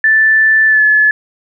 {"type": "tone with pitch glide", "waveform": "sine", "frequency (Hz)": [1760, 1717.8], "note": ["A6", "A6"], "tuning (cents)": [0, -42], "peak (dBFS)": -6, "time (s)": [0.04, 1.11], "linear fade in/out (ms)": 2, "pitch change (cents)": -42, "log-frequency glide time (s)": [0.67, 0.83], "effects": []}